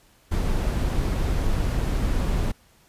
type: noise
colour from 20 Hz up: brown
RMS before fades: -23 dBFS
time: 0.31-2.52 s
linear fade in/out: 10 ms
effects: pink hiss -58 dBFS RMS until 2.88 s + resampled to 32000 Hz